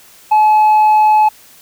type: tone with tanh clipping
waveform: triangle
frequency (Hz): 856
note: A5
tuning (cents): -48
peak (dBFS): -7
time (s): 0.31-1.29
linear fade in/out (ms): 10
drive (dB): 7
effects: white hiss -43 dBFS RMS until 1.61 s

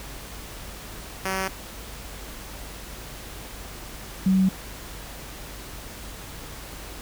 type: tone pair in turn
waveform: 5% pulse / sine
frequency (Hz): 190.3 / 189.4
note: F#3 / F#3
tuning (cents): +49 / +41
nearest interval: unison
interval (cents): 8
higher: first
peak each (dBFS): -14 / -16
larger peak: first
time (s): 1.25-1.48 / 4.26-4.49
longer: neither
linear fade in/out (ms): 5
effects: added 50 Hz sine -42 dBFS peak until 7.01 s + pink hiss -40 dBFS RMS until 7.01 s

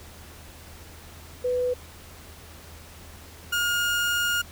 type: tone pair in turn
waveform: sine / 30% pulse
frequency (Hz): 497.1 / 1423.2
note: B4 / F6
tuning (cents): +11 / +32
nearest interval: octave + tritone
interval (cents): 1821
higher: second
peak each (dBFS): -22 / -20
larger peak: second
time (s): 1.44-1.74 / 3.52-4.42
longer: second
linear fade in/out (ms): 10
effects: added 80 Hz sine -47 dBFS peak until 4.51 s + pink hiss -47 dBFS RMS until 4.51 s

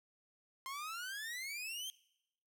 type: exponential sweep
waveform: sawtooth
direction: up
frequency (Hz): 1046.5 to 3215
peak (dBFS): -38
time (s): 0.66-1.9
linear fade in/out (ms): 0
effects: noise-tail reverb RT60 0.8 s tail -21 dB re dry

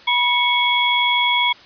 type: tone cluster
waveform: sine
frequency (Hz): 971 / 2214 / 3337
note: B5 / C#7 / G#7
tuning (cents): -30 / -3 / +8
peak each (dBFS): -19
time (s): 0.07-1.53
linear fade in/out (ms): 10
effects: white hiss -44 dBFS RMS until 1.65 s + resampled to 11025 Hz

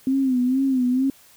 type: tone with vibrato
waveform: sine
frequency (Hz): 259.2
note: C4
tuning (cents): -16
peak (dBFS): -17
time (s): 0.07-1.1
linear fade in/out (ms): 2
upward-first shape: sine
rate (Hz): 2.2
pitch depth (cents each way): 83
effects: white hiss -52 dBFS RMS until 1.36 s

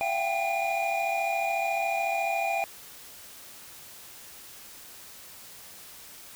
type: tone cluster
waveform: triangle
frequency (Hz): 677 / 759 / 793 / 2424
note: E5 / F#5 / G5 / D#7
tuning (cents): +46 / +44 / +20 / -46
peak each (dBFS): -27 / -32 / -27 / -29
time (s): 0.01-2.64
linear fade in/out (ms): 0
effects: tanh soft clip ceiling -19 dBFS + white hiss -47 dBFS RMS until 6.35 s

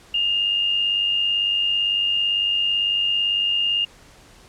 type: tone with amplitude modulation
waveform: sine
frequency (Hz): 2823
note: F7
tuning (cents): +18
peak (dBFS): -16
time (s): 0.14-3.85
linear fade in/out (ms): 5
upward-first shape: sine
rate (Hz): 97.9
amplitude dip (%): 45
effects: pink hiss -49 dBFS RMS until 4.48 s + low-pass 9000 Hz 12 dB/octave

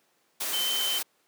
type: tone in noise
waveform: sine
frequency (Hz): 3080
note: G7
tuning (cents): -31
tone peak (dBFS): -27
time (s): 0.53-0.99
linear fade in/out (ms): 10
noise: white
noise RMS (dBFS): -31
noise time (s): 0.4-1.03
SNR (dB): +1
effects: pink hiss -68 dBFS RMS until 1.27 s + high-pass 300 Hz 12 dB/octave

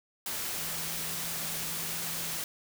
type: tone in noise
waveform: sine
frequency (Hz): 164.6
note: E3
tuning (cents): -2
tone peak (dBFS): -46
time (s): 0.58-2.37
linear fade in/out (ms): 2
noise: white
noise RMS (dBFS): -35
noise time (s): 0.26-2.44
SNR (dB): -14
effects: none

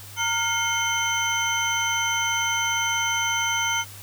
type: tone cluster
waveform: sine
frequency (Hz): 921 / 1411 / 2152 / 3077 / 6130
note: A#5 / F6 / C7 / G7 / G8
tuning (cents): -21 / +17 / +48 / -33 / -40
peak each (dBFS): -28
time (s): 0.16-3.85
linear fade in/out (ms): 50
effects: added 100 Hz sine -43 dBFS peak until 4.02 s + white hiss -43 dBFS RMS until 4.02 s

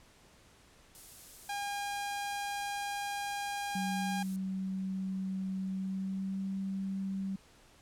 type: noise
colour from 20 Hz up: violet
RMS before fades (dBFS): -46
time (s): 0.95-4.36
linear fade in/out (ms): 0
type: tone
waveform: sawtooth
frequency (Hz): 810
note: G#5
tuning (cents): -43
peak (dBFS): -31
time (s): 1.49-4.23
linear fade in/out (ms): 5
type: tone with pitch glide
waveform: sine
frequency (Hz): 190 to 193.21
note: F#3 to G3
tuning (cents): +46 to -25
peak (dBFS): -33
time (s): 3.75-7.36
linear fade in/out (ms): 5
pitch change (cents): +29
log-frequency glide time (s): 5.75-6.46
effects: pink hiss -61 dBFS RMS until 7.81 s + low-pass 10000 Hz 12 dB/octave

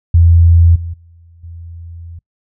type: tone with level steps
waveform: sine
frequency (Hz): 84.4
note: E2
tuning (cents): +41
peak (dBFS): -4 / -20 / -40 / -28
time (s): 0.14-2.19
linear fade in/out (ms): 5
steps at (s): 0.75 / 0.93 / 1.43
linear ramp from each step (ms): 10
effects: noise-tail reverb RT60 0.1 s tail -25 dB re dry

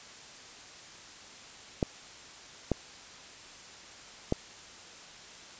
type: clicks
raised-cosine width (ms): 2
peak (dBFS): -12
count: 3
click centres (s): 1.828 / 2.717 / 4.324
effects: white hiss -49 dBFS RMS until 5.59 s + resampled to 16000 Hz

